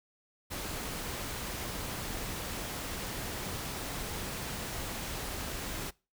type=noise; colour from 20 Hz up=pink; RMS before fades=-38 dBFS; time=0.5-5.91 s; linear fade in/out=20 ms; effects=noise-tail reverb RT60 0.3 s tail -23 dB re dry